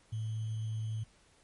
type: tone with sample-and-hold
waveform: sine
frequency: 110 Hz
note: A2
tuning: in tune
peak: -33 dBFS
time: 0.12-1.04 s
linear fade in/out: 10 ms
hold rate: 3150 Hz
effects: pink hiss -65 dBFS RMS until 1.43 s + MP3 48 kbps